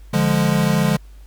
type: chord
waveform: square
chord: D diminished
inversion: none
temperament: equal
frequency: 146.83 / 174.61 / 207.7 Hz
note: D3 / F3 / Ab3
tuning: 0 / 0 / 0 cents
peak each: -20 dBFS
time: 0.13-0.97 s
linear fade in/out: 10 ms
effects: added 50 Hz sine -38 dBFS peak until 1.26 s + pink hiss -56 dBFS RMS until 1.26 s